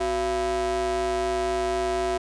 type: ring-modulated tone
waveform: square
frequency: 156 Hz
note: D#3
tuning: 5 cents sharp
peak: -21 dBFS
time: 0-2.18 s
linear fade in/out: 10 ms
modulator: 527 Hz
effects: resampled to 22050 Hz